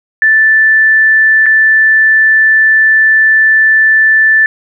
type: tone with dropouts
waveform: sine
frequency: 1760 Hz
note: A6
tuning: in tune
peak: -4 dBFS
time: 0.22-4.46 s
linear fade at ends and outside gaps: 1 ms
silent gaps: 1.459-1.464 s
effects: none